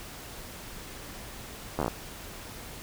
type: slowing click train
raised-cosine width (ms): 1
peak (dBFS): -14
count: 7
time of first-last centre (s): 1.79-1.88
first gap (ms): 12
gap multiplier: 1.09
effects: pink hiss -43 dBFS RMS until 2.82 s